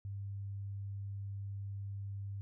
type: tone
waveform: sine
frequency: 99.4 Hz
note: G2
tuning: 25 cents sharp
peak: -39 dBFS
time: 0.05-2.41 s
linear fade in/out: 0 ms
effects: none